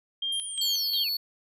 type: tone with tremolo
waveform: sine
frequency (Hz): 3200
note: G7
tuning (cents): +35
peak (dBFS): -27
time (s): 0.22-1.04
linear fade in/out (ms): 5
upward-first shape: square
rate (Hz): 2.8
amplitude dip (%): 75
type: linear sweep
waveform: sine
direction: down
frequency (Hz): 11240 to 2333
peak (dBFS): -34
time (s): 0.32-1.09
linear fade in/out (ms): 5
type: tone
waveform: square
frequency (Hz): 4422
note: C#8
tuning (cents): -5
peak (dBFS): -27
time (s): 0.61-1.17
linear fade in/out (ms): 5
effects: none